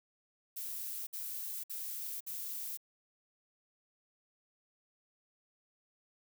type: noise bursts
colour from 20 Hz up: violet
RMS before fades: -41 dBFS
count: 4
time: 0.56-2.774 s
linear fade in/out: 10 ms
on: 510 ms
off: 58 ms
effects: none